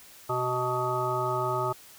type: harmonic tone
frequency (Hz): 125.5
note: B2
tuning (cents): +28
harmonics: 1 / 3 / 5 / 7 / 9 / 10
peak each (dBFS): -34 / -32 / -33 / -32 / -36 / -31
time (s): 0.29-1.73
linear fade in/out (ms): 10
effects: white hiss -51 dBFS RMS until 1.98 s